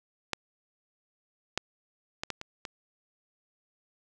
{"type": "clicks", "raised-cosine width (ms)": 0.2, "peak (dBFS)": [-11, -10, -15, -15, -21, -20], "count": 6, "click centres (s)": [0.333, 1.576, 2.235, 2.303, 2.414, 2.652], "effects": []}